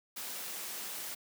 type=noise; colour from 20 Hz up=white; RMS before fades=-41 dBFS; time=0.16-1.15 s; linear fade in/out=10 ms; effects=high-pass 200 Hz 12 dB/octave